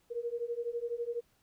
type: beating tone pair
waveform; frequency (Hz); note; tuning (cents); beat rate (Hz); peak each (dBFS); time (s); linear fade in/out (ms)
sine; 466.2 / 478.2; A#4 / A#4; 0 / +44; 12; -37 / -36; 0.1-1.21; 20
effects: pink hiss -71 dBFS RMS until 1.42 s